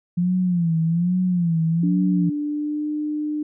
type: tone with vibrato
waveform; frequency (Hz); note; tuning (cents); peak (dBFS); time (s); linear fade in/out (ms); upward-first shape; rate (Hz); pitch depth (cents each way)
sine; 172.6; F3; -20; -17; 0.17-2.3; 10; sine; 1.2; 110
type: tone with pitch glide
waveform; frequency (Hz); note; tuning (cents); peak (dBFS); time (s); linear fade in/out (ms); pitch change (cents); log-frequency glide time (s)
sine; 289.7 to 300.8; D4 to D4; -24 to +42; -22; 1.83-3.43; 5; +66; 2.05-2.87
effects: none